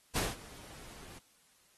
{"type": "noise with ADSR envelope", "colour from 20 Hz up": "pink", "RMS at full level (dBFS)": -31, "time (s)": [0.15, 1.19], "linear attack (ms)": 14, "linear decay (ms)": 190, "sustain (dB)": -21, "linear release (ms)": 12, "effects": ["white hiss -67 dBFS RMS until 1.77 s", "AAC 32 kbps"]}